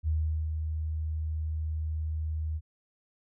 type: tone with ADSR envelope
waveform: sine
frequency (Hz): 78.3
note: D#2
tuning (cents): +11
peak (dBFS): -24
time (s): 0.03-2.61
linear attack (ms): 47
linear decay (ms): 410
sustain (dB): -5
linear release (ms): 49
effects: none